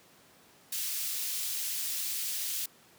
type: high-pass noise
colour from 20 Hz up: white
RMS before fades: -34 dBFS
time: 0.72-2.66 s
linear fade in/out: 5 ms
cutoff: 2900 Hz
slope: 12 dB/octave
effects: pink hiss -59 dBFS RMS until 2.98 s + high-pass 150 Hz 12 dB/octave